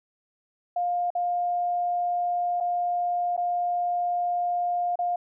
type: tone with dropouts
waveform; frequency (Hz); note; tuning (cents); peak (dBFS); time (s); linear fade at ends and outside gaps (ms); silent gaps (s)
sine; 706; F5; +19; -23; 0.76-5.16; 5; 1.104-1.151 / 2.603-2.607 / 3.366-3.376 / 4.957-4.989
effects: none